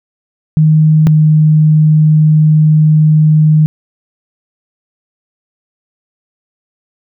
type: tone pair in turn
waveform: sine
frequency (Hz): 155.56 / 154.4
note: D#3 / D#3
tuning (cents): 0 / -13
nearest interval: unison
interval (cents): 13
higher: first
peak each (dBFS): -4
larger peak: neither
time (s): 0.57-1.07 / 1.07-3.66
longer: second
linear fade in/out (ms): 0
effects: none